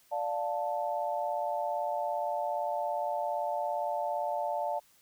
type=chord; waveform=sine; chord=D minor; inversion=none; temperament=just; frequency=587.3 / 704.8 / 881 Hz; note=D5 / F5 / A5; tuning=0 / +16 / +2 cents; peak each=-34 dBFS; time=0.11-4.8 s; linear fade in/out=20 ms; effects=white hiss -64 dBFS RMS until 5.01 s